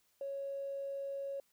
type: tone with tanh clipping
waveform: triangle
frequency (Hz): 553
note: C#5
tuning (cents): -4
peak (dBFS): -37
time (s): 0.21-1.4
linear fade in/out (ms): 2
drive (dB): 2
effects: white hiss -74 dBFS RMS until 1.52 s